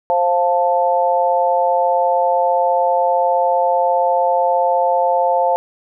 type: chord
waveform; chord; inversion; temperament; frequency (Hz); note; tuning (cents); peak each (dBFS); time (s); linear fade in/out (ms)
sine; F major; second; equal with one note detuned; 527.8 / 698.5 / 880; C5 / F5 / A5; +15 / 0 / 0; -17; 0.1-5.56; 0
effects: none